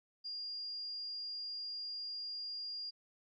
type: tone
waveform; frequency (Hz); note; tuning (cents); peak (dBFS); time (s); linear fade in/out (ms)
sine; 4818; D8; +43; -40; 0.24-2.91; 20
effects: none